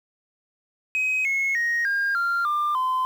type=tone with pitch steps; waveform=sine; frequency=2530 / 2177 / 1873.6 / 1612.3 / 1387.5 / 1194 / 1027.5 Hz; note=D#7 / C#7 / A#6 / G6 / F6 / D6 / C6; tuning=+28 / -32 / +8 / +48 / -12 / +28 / -32 cents; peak=-19 dBFS; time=0.95-3.05 s; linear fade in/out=0 ms; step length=300 ms; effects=tanh soft clip ceiling -18 dBFS + 8-bit